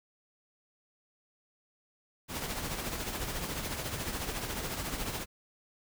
pink noise with tremolo, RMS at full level -34 dBFS, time 2.28-5.26 s, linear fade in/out 50 ms, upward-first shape triangle, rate 14 Hz, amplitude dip 55%, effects none

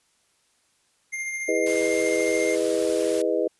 square tone with tremolo, 2111 Hz, C7, 15 cents sharp, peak -27 dBFS, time 1.12-2.56 s, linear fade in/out 20 ms, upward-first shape triangle, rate 14 Hz, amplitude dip 40%
sine chord, E major seventh, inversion none, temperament just, 329.6 / 412 / 494.4 / 618.1 Hz, E4 / G#4 / B4 / D#5, 0 / -14 / +2 / -12 cents, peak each -27 / -26 / -25 / -27 dBFS, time 1.48-3.48 s, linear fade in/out 10 ms
white noise, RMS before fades -35 dBFS, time 1.66-3.22 s, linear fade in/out 5 ms
effects white hiss -66 dBFS RMS until 3.59 s + resampled to 24000 Hz

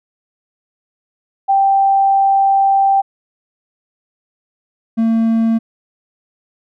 sine / triangle tone pair in turn, 784 / 226.2 Hz, G5 / A3, 0 / +48 cents, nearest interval octave + minor seventh, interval 2152 cents, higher first, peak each -9 dBFS, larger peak neither, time 1.48-3.02 / 4.97-5.59 s, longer first, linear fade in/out 20 ms, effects none

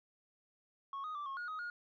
sine tone with pitch steps, 1101 / 1247 / 1169 / 1086 / 1439 / 1258 / 1433 Hz, C#6 / D#6 / D6 / C#6 / F#6 / D#6 / F6, -12 / +3 / -8 / -36 / -49 / +19 / +44 cents, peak -37 dBFS, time 0.93-1.7 s, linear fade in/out 2 ms, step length 110 ms, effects tanh soft clip ceiling -38 dBFS

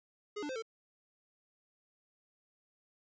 square tone with pitch steps, 416.4 / 294.6 / 520 / 448.4 Hz, G#4 / D4 / C5 / A4, +5 / +6 / -11 / +33 cents, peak -38 dBFS, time 0.36-0.624 s, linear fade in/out 10 ms, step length 66 ms, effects resampled to 16000 Hz + 13-bit

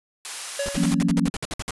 white high-pass noise, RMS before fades -32 dBFS, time 0.25-0.93 s, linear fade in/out 0 ms, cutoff 760 Hz, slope 12 dB/octave
square tone with exponential decay, 562 Hz, C#5, 24 cents sharp, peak -23 dBFS, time 0.59-1.1 s, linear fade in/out 5 ms, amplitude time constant 110 ms
pink noise bursts, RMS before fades -29 dBFS, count 13, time 0.66-1.707 s, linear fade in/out 0 ms, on 27 ms, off 58 ms
sine chord, F# dominant seventh, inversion third, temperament equal with one note detuned, 168.28 / 185 / 233.1 / 277.2 Hz, E3 / F#3 / A#3 / C#4, +36 / 0 / 0 / 0 cents, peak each -24 dBFS, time 0.76-1.3 s, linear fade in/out 20 ms
effects resampled to 24000 Hz

